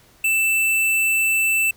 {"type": "tone", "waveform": "square", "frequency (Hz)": 2654, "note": "E7", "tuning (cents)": 11, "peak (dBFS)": -17, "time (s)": [0.24, 1.71], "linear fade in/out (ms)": 5, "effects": ["pink hiss -53 dBFS RMS until 1.76 s"]}